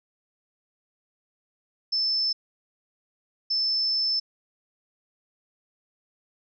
sine tone bursts at uneven times, 5274 Hz, E8, in tune, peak -22 dBFS, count 2, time 1.92-2.33 / 3.5-4.2 s, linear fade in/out 10 ms, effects none

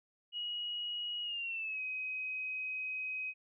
sine tone with pitch glide, 2900 to 2525 Hz, F#7 to D#7, -35 to +25 cents, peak -36 dBFS, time 0.32-3.34 s, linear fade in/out 50 ms, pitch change -240 cents, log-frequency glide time 1.23-1.81 s, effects none

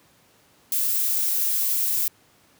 violet noise, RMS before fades -23 dBFS, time 0.72-2.08 s, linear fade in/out 2 ms, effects pink hiss -58 dBFS RMS until 2.59 s + high-pass 100 Hz 12 dB/octave

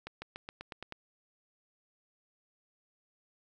accelerating click train, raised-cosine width 0.3 ms, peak -25 dBFS, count 8, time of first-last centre 0.07-0.923 s, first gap 150 ms, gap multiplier 0.93, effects none

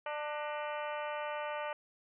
harmonic tone with a mistuned harmonic, 297.7 Hz, D4, 24 cents sharp, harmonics 2 / 3 / 4 / 5 / 6 / 7 / 8 / 9 / 10, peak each -39 / -41 / -44 / -46 / -49 / -54 / -49 / -53 / -53 dBFS, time 0.06-1.73 s, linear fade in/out 2 ms, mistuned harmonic 6, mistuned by +88 cents, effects none

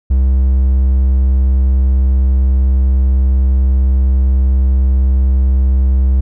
triangle tone, 65.41 Hz, C2, in tune, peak -6 dBFS, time 0.1-6.21 s, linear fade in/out 10 ms, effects none

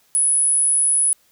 sine tone, 10150 Hz, D#9, 33 cents sharp, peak -14 dBFS, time 0.15-1.13 s, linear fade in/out 0 ms, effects white hiss -59 dBFS RMS until 1.31 s

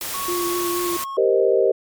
white noise, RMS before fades -28 dBFS, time 0.01-1.04 s, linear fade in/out 2 ms
triangle tone with pitch glide, 1108.7 to 1089.7 Hz, C#6 to C#6, 0 to -30 cents, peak -25 dBFS, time 0.14-1.17 s, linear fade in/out 2 ms, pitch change -30 cents, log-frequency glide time 0.57-1.03 s
sine tone with vibrato, 349.2 Hz, F4, in tune, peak -22 dBFS, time 0.28-0.97 s, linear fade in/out 5 ms, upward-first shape sine, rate 4.2 Hz, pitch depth 17 cents each way
sine chord, C minor seventh, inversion second, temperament equal, 392 / 466.2 / 523.3 / 622.3 Hz, G4 / Bb4 / C5 / Eb5, 0 / 0 / 0 / 0 cents, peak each -18 / -19 / -20 / -22 dBFS, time 1.17-1.72 s, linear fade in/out 10 ms
effects MP3 96 kbps

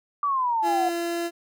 sine exponential sweep, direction down, 1174.7 to 714 Hz, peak -21 dBFS, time 0.23-0.89 s, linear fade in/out 2 ms
30% pulse tone, 340.9 Hz, F4, 42 cents flat, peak -23 dBFS, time 0.62-1.31 s, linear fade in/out 50 ms
effects none

